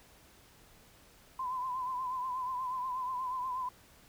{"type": "tone with vibrato", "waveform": "sine", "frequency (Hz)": 1017, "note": "C6", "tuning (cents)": -50, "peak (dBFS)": -33, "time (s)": [1.39, 3.69], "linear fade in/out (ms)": 5, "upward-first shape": "triangle", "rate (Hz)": 8.3, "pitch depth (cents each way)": 67, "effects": ["pink hiss -60 dBFS RMS until 4.08 s"]}